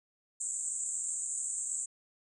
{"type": "band-pass noise", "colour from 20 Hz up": "pink", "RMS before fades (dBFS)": -36, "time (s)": [0.4, 1.86], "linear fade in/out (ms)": 10, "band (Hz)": [7200, 8400], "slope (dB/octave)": 96, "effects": []}